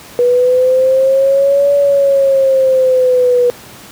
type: linear two-way sweep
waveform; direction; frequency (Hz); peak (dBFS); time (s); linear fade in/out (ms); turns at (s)
sine; up then down; 485.8 to 570 to 485.8; -7; 0.19-3.5; 0; 1.74
effects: pink hiss -35 dBFS RMS until 3.91 s + high-pass 100 Hz 12 dB/octave